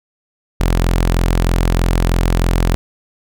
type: tone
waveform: sawtooth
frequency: 43.16 Hz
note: F1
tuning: 20 cents flat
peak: -8 dBFS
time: 0.6-2.75 s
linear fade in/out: 0 ms
effects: none